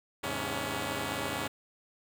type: tone cluster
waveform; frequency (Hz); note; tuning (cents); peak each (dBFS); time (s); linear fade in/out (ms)
5% pulse; 80.9 / 104.5 / 133.5 / 281.6; E2 / G#2 / C3 / C#4; -32 / +11 / +35 / +27; -29 / -27 / -28 / -24; 0.23-1.48; 10
effects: none